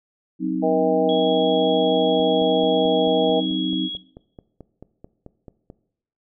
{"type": "chord", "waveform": "sine", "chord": "C diminished", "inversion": "second", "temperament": "equal with one note detuned", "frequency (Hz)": [185, 261.6, 313.8], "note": ["Gb3", "C4", "Eb4"], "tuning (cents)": [0, 0, 15], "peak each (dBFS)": [-26, -25, -24], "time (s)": [0.39, 3.9], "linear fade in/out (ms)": 50}
{"type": "harmonic tone", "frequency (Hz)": 159.2, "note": "D#3", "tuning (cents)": 40, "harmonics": [3, 4, 5], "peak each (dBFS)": [-21, -22, -25], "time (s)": [0.62, 3.41], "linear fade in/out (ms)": 20}
{"type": "tone", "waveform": "sine", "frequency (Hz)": 3322, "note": "G#7", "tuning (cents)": 0, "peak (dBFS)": -27, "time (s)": [1.09, 3.97], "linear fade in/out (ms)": 2}
{"type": "click train", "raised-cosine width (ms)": 2, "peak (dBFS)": -26, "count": 17, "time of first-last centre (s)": [2.2, 5.701], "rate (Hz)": 4.57}
{"effects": ["noise-tail reverb RT60 0.7 s tail -18 dB re dry"]}